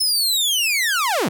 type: linear sweep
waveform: sawtooth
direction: down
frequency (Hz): 5274 to 123.47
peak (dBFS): -14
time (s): 0-1.29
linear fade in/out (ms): 10
effects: none